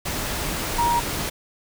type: tone in noise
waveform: sine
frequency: 946 Hz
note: A#5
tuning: 25 cents sharp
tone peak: -18 dBFS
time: 0.78-1 s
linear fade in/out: 10 ms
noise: pink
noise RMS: -27 dBFS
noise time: 0.05-1.3 s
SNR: +6 dB
effects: none